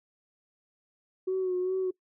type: tone with vibrato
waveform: sine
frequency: 370 Hz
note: F#4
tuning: in tune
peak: -25 dBFS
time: 1.27-1.91 s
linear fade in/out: 10 ms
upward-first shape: sine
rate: 2.5 Hz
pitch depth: 37 cents each way
effects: noise-tail reverb RT60 0.1 s tail -22 dB re dry + tanh soft clip ceiling -22 dBFS